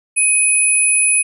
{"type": "tone pair together", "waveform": "sine", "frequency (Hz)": [2517, 10068], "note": ["D#7", "D#9"], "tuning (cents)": [19, 19], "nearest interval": "2 octaves", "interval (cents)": 2400, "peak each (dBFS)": [-17, -12], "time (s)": [0.16, 1.23], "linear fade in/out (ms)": 20, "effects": []}